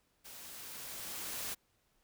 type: noise with level ramp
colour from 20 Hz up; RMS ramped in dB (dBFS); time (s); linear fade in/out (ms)
white; -51 to -39; 0.24-1.55; 20
effects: pink hiss -75 dBFS RMS until 2.03 s